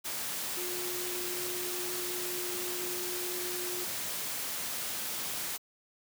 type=tone in noise; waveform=sine; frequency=358.3 Hz; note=F4; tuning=44 cents sharp; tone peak=-39 dBFS; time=0.56-3.85 s; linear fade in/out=20 ms; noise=white; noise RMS=-36 dBFS; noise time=0.04-5.58 s; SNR=-6 dB; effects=high-pass 100 Hz 12 dB/octave